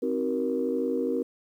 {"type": "chord", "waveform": "sine", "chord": "C half-diminished seventh", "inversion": "none", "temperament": "just", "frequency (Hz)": [261.6, 314, 376.7, 470.9], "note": ["C4", "Eb4", "Gb4", "Bb4"], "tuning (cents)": [0, 16, 31, 18], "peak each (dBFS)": [-29, -33, -31, -28], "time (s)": [0.02, 1.23], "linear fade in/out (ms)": 10, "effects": ["tanh soft clip ceiling -15 dBFS", "10-bit"]}